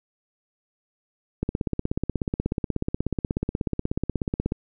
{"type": "click train", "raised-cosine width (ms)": 3, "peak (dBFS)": -11, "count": 52, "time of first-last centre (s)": [1.43, 4.521], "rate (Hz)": 16.5, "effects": []}